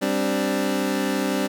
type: chord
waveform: 25% pulse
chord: G suspended fourth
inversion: none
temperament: equal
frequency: 196 / 261.6 / 293.7 Hz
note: G3 / C4 / D4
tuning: 0 / 0 / 0 cents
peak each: -22 dBFS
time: 0.01-1.48 s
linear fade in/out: 20 ms
effects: none